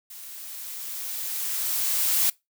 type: noise with level ramp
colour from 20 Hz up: blue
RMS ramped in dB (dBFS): -42 to -21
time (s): 0.1-2.3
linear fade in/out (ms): 5
effects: noise-tail reverb RT60 0.2 s tail -23 dB re dry